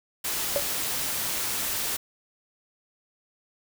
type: noise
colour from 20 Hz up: white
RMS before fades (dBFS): -29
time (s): 0.24-1.97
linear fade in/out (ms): 10
type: tone with exponential decay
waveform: sine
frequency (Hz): 570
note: C#5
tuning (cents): +48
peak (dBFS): -18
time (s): 0.56-0.65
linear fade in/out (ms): 0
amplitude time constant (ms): 19
effects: none